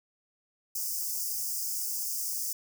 white high-pass noise, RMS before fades -33 dBFS, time 0.75-2.53 s, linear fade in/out 5 ms, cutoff 4900 Hz, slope 96 dB/octave, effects none

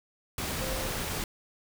sine tone in noise, 523.3 Hz, C5, in tune, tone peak -37 dBFS, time 0.61-0.87 s, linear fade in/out 2 ms, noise pink, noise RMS -33 dBFS, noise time 0.38-1.24 s, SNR -7 dB, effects none

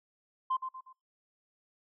sine tone with echo, 1041 Hz, C6, 9 cents flat, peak -26 dBFS, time 0.5-0.57 s, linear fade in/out 10 ms, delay 120 ms, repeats 3, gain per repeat -8 dB, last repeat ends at 0.93 s, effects noise-tail reverb RT60 0.3 s tail -26 dB re dry + tanh soft clip ceiling -23 dBFS

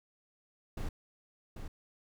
brown noise with echo, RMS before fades -36 dBFS, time 0.77-0.89 s, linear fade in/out 5 ms, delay 790 ms, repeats 1, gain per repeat -6 dB, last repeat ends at 1.68 s, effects none

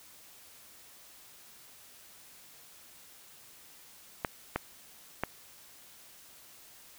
clicks, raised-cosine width 0.5 ms, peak -14 dBFS, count 3, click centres 4.248 / 4.56 / 5.236 s, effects white hiss -55 dBFS RMS until 6.98 s

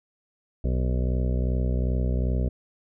harmonic tone, 62.6 Hz, B1, 24 cents sharp, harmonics 1 / 2 / 3 / 4 / 6 / 7 / 8 / 9 / 10, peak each -23 / -29 / -33 / -35 / -39 / -40 / -41 / -42 / -43 dBFS, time 0.64-2.49 s, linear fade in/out 5 ms, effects none

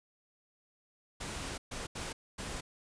pink noise bursts at uneven times, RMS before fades -40 dBFS, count 4, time 1.2-1.58 / 1.71-1.87 / 1.95-2.13 / 2.38-2.61 s, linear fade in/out 10 ms, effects resampled to 22050 Hz

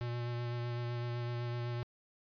square tone with vibrato, 120 Hz, B2, 49 cents flat, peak -36 dBFS, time 0.01-1.83 s, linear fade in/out 0 ms, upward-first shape sine, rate 7.9 Hz, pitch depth 16 cents each way, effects resampled to 11025 Hz

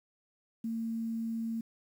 sine tone with quantisation, 227 Hz, A#3, 46 cents flat, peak -32 dBFS, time 0.64-1.61 s, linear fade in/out 5 ms, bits 10, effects none

